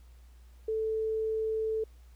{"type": "tone", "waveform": "sine", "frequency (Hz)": 440, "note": "A4", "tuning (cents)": 0, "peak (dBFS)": -28, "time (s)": [0.68, 1.84], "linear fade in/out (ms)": 5, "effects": ["added 60 Hz sine -51 dBFS peak until 2.15 s", "pink hiss -67 dBFS RMS until 2.15 s"]}